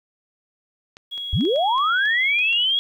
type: clicks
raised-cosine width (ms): 0.2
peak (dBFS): -24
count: 9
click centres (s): 0.969 / 1.178 / 1.409 / 1.452 / 1.56 / 1.781 / 2.056 / 2.39 / 2.53
type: tone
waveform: sine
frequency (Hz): 3322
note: G#7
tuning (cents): 0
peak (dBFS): -27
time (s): 1.11-2.66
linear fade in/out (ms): 20
type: linear sweep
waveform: sine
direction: up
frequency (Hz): 56 to 3346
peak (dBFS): -17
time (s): 1.33-2.79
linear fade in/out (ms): 0
effects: 9-bit